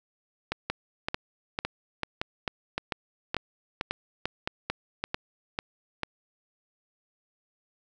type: two click trains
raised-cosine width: 0.3 ms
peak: -12 / -12 dBFS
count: 13 / 9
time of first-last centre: 0.7-6.033 / 0.52-5.04 s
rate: 2.25 / 1.77 Hz
effects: none